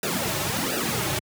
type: noise with flanger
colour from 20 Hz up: pink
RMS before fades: -26 dBFS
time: 0.03-1.19 s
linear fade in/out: 2 ms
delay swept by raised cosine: 0.92 to 4.32 ms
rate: 1.4 Hz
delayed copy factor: -1
effects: high-pass 100 Hz 12 dB/octave